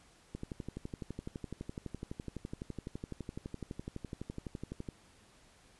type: click train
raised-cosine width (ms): 3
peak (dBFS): -27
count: 55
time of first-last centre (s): 0.35-4.888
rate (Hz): 11.9
effects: pink hiss -63 dBFS RMS until 5.79 s + resampled to 24000 Hz